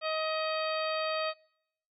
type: harmonic tone with a mistuned harmonic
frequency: 630 Hz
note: D#5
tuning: 21 cents sharp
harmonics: 1 / 2 / 3 / 4 / 5 / 6 / 7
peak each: -32 / -35 / -42 / -39 / -44 / -43 / -42 dBFS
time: 0.01-1.34 s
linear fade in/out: 50 ms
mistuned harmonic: 7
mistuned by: +35 cents
effects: noise-tail reverb RT60 0.8 s tail -26 dB re dry + AAC 48 kbps